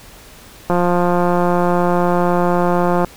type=click train; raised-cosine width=1 ms; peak=-3 dBFS; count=414; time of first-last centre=0.7-3.047 s; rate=176 Hz; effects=pink hiss -41 dBFS RMS until 3.16 s